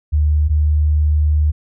sine tone pair in turn, 75.2 / 75.57 Hz, D2 / D#2, +42 / -50 cents, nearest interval unison, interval 8 cents, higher second, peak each -11 dBFS, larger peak neither, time 0.12-0.49 / 0.49-1.52 s, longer second, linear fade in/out 20 ms, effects none

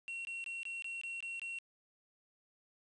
triangle tone bursts, 2731 Hz, F7, 39 cents flat, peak -38 dBFS, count 8, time 0.08-1.587 s, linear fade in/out 0 ms, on 170 ms, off 21 ms, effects resampled to 22050 Hz + 11-bit

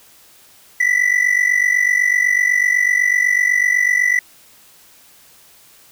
triangle ring-modulated tone, 1975.5 Hz, B6, in tune, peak -8 dBFS, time 0.8-4.19 s, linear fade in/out 2 ms, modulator 24 Hz, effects white hiss -48 dBFS RMS until 5.91 s

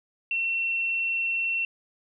sine tone, 2711 Hz, E7, 48 cents sharp, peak -24 dBFS, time 0.31-1.65 s, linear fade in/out 2 ms, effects none

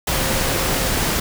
sine tone in noise, 530 Hz, C5, 22 cents sharp, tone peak -30 dBFS, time 0.15-0.88 s, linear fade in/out 5 ms, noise pink, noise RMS -20 dBFS, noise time 0.07-1.2 s, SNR -13 dB, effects none

